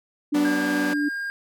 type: tone with tremolo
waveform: sine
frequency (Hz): 292.9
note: D4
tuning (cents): -5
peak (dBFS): -19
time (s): 0.32-1.09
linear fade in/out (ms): 10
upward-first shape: sine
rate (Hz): 2.7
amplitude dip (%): 30
type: chord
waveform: sawtooth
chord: B minor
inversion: second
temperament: equal with one note detuned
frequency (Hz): 189.87 / 246.9 / 293.7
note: F#3 / B3 / D4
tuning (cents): +45 / 0 / 0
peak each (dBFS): -27 / -26 / -24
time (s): 0.34-0.94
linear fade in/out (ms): 10
type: tone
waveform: triangle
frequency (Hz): 1613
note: G6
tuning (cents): +49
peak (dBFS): -25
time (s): 0.45-1.3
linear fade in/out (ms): 0
effects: none